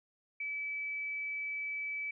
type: tone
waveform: sine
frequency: 2300 Hz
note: D7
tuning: 37 cents flat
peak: -35 dBFS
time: 0.4-2.11 s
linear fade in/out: 5 ms
effects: none